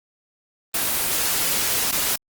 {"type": "noise with dropouts", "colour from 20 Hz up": "white", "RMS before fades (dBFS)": -22, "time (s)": [0.74, 2.16], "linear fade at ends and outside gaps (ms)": 5, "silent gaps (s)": [1.914, 1.923], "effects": ["Opus 24 kbps"]}